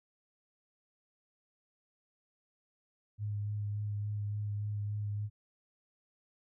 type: tone with vibrato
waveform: sine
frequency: 103.83 Hz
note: G#2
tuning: in tune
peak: -33 dBFS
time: 3.18-5.3 s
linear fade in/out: 50 ms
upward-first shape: sine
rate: 3.5 Hz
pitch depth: 16 cents each way
effects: none